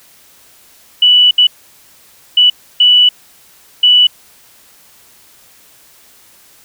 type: tone bursts at uneven times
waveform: sine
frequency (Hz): 2960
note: F#7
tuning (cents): 0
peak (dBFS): -4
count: 5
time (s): 1.02-1.31 / 1.38-1.47 / 2.37-2.5 / 2.8-3.09 / 3.83-4.07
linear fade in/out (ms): 5
effects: white hiss -45 dBFS RMS until 6.64 s